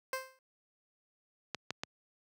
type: tone with exponential decay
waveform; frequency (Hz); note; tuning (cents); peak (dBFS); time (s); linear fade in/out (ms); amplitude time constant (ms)
15% pulse; 523.3; C5; 0; -25; 0.13-0.39; 2; 56
type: clicks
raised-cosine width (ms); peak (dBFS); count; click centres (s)
0.2; -18; 3; 1.547 / 1.706 / 1.835
effects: high-pass 100 Hz 12 dB/octave